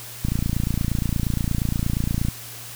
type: click train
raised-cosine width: 5 ms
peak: -10 dBFS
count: 59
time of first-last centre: 0.25-2.285 s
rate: 28.5 Hz
effects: added 117 Hz sine -43 dBFS peak until 2.75 s + white hiss -38 dBFS RMS until 2.75 s